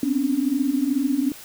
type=tone cluster; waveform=sine; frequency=250.9 / 264.6 / 287 Hz; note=B3 / C4 / D4; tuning=+28 / +20 / -40 cents; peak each=-27 / -23 / -22 dBFS; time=0.03-1.32 s; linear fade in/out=2 ms; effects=white hiss -42 dBFS RMS until 1.44 s

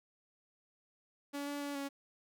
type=tone with pitch steps; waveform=sawtooth; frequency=284.5 / 287.3 / 285.5 / 278.7 Hz; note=C#4 / D4 / D4 / C#4; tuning=+45 / -38 / -49 / +9 cents; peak=-34 dBFS; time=1.33-1.89 s; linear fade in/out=20 ms; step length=140 ms; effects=none

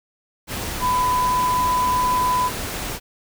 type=tone in noise; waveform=sine; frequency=1000 Hz; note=B5; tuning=21 cents sharp; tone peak=-17 dBFS; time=0.8-2.51 s; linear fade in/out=50 ms; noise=pink; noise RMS=-28 dBFS; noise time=0.47-3 s; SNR=+8 dB; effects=none

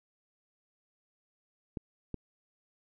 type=clicks; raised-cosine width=3 ms; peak=-23 dBFS; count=2; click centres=1.772 / 2.143 s; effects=none

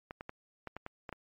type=clicks; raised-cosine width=0.5 ms; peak=-26 dBFS; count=8; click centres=0.109 / 0.209 / 0.294 / 0.673 / 0.766 / 0.864 / 1.092 / 1.127 s; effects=MP3 48 kbps

